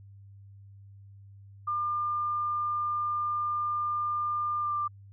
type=tone with pitch glide; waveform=sine; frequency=1200 to 1187.6 Hz; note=D6 to D6; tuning=+37 to +19 cents; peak=-27 dBFS; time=1.67-4.88 s; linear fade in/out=10 ms; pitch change=-18 cents; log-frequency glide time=4.6-4.73 s; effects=added 99 Hz sine -48 dBFS peak until 5.12 s